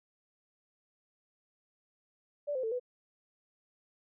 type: tone with pitch steps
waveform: sine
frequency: 582 / 516 / 445.8 / 495.9 Hz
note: D5 / C5 / A4 / B4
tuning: -16 / -24 / +23 / +7 cents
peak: -31 dBFS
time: 2.47-2.798 s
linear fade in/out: 20 ms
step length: 82 ms
effects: none